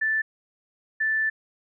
sine tone pair in turn, 1760 / 1760 Hz, A6 / A6, 0 / 0 cents, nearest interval unison, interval 0 cents, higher neither, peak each -21 dBFS, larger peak neither, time 0.01-0.22 / 1-1.3 s, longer second, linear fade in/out 10 ms, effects none

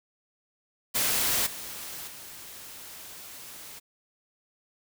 white noise with level steps, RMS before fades -26 / -39 / -44 dBFS, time 0.94-3.8 s, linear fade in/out 20 ms, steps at 1.46 / 2.07 s, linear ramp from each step 10 ms, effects none

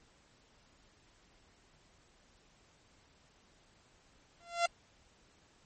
sawtooth tone with exponential growth, 687 Hz, F5, 29 cents flat, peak -21 dBFS, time 4.4-4.66 s, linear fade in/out 5 ms, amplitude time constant 55 ms, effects pink hiss -66 dBFS RMS until 5.65 s + MP3 32 kbps

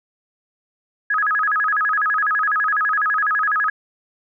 sine tone with vibrato, 1454 Hz, F#6, 31 cents flat, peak -16 dBFS, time 1.1-3.7 s, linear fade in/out 5 ms, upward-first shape square, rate 12 Hz, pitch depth 240 cents each way, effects none

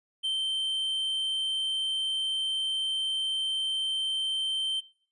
triangle tone, 3114 Hz, G7, 12 cents flat, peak -25 dBFS, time 0.23-4.81 s, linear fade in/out 20 ms, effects noise-tail reverb RT60 0.5 s tail -23 dB re dry + resampled to 24000 Hz

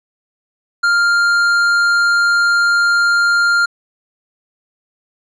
sine tone with tanh clipping, 1399 Hz, F6, 3 cents sharp, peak -12 dBFS, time 0.83-3.66 s, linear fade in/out 10 ms, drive 10 dB, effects resampled to 22050 Hz

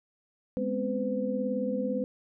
sine tone cluster, 206.1 / 247.4 / 265.3 / 507 Hz, G#3 / B3 / C4 / B4, -13 / +3 / +24 / +45 cents, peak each -32 / -34 / -36 / -31 dBFS, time 0.57-2.04 s, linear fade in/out 0 ms, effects none

